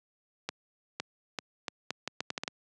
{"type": "accelerating click train", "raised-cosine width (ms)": 0.2, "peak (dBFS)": -15, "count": 11, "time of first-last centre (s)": [0.49, 2.478], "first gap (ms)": 510, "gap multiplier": 0.76, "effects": ["high-pass 150 Hz 12 dB/octave", "resampled to 22050 Hz"]}